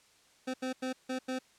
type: tone bursts at uneven times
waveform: 25% pulse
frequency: 258.1 Hz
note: C4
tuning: 23 cents flat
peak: -29 dBFS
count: 5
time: 0.47-0.54 / 0.62-0.73 / 0.82-0.93 / 1.09-1.19 / 1.28-1.39 s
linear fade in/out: 10 ms
effects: white hiss -64 dBFS RMS until 1.58 s + low-pass 8000 Hz 12 dB/octave